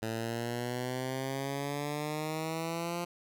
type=exponential sweep; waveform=10% pulse; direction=up; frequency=111 to 174.61 Hz; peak=-25 dBFS; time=0.02-3.05 s; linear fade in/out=10 ms; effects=none